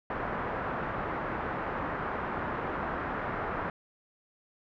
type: low-pass noise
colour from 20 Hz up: white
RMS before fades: -34 dBFS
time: 0.1-3.7 s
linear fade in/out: 2 ms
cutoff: 1500 Hz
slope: 24 dB/octave
effects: none